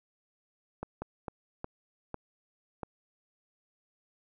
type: slowing click train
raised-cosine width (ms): 1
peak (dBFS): -22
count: 6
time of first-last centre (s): 0.83-2.832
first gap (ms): 190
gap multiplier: 1.38
effects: none